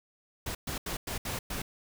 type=noise bursts at uneven times; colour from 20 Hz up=pink; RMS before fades=-35 dBFS; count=6; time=0.46-0.55 / 0.67-0.78 / 0.86-0.97 / 1.07-1.18 / 1.25-1.39 / 1.5-1.62 s; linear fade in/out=5 ms; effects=none